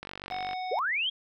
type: click train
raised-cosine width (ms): 0.3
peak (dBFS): -22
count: 25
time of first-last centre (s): 0.03-0.532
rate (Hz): 47.8
type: harmonic tone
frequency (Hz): 740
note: F#5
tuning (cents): 0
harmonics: 1 / 3 / 5 / 7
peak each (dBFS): -32 / -42 / -46 / -49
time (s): 0.31-0.79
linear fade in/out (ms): 0
type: linear sweep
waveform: sine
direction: up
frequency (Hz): 375.6 to 3322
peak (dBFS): -26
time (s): 0.71-1.1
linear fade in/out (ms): 10
effects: none